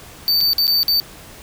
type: tone with dropouts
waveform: square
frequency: 4579 Hz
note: D8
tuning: 45 cents flat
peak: -14 dBFS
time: 0.28-1 s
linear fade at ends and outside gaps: 0 ms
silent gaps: 0.406-0.411 / 0.533-0.582 / 0.669-0.678 / 0.831-0.881 s
effects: pink hiss -40 dBFS RMS until 1.42 s